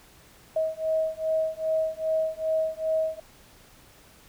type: beating tone pair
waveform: sine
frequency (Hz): 635 / 637.5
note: D#5 / D#5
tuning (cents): +35 / +42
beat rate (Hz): 2.5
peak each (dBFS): -27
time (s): 0.56-3.2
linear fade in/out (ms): 5
effects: pink hiss -54 dBFS RMS until 4.28 s